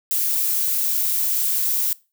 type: noise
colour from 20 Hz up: violet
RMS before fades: -21 dBFS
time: 0.11-1.93 s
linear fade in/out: 0 ms
effects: noise-tail reverb RT60 0.3 s tail -22 dB re dry